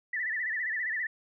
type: tone with vibrato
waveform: sine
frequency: 1864 Hz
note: A#6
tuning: 1 cent flat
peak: -29 dBFS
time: 0.13-1.07 s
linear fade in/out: 5 ms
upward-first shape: sine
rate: 15 Hz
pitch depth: 130 cents each way
effects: none